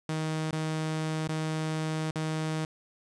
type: tone with dropouts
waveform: sawtooth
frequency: 157.3 Hz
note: D#3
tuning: 19 cents sharp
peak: -25 dBFS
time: 0.09-2.65 s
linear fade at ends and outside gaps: 2 ms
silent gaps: 0.51-0.527 / 1.276-1.289 / 2.109-2.157 s
effects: resampled to 22050 Hz + 9-bit